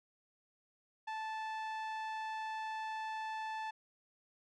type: tone with low-pass filter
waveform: sawtooth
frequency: 876 Hz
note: A5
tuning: 8 cents flat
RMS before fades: -41 dBFS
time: 1.07-3.71 s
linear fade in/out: 10 ms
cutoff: 3100 Hz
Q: 0.52
effects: none